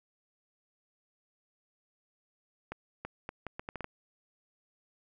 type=accelerating click train; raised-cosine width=0.5 ms; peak=-23 dBFS; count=9; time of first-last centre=2.72-3.844 s; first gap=330 ms; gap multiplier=0.73; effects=none